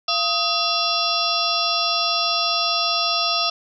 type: harmonic tone with a mistuned harmonic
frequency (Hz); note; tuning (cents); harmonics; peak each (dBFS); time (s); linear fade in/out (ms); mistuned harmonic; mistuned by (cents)
685; F5; -34; 1 / 2 / 4 / 5 / 6 / 7 / 8; -27 / -25 / -27 / -26 / -29 / -26 / -25; 0.08-3.5; 5; 2; -140
effects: none